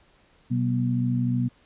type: tone cluster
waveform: sine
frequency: 125.7 / 189.1 / 242.3 Hz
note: B2 / F#3 / B3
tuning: +31 / +38 / -33 cents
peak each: -24 / -31 / -25 dBFS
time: 0.5-1.49 s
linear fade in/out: 20 ms
effects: pink hiss -60 dBFS RMS until 1.65 s + resampled to 8000 Hz